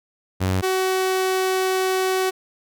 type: tone pair in turn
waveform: sawtooth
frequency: 93.8 / 375.9 Hz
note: F#2 / F#4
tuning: +24 / +27 cents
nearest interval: 2 octaves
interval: 2403 cents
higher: second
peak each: -15 dBFS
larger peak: neither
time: 0.4-0.62 / 0.62-2.31 s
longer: second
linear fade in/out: 20 ms
effects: none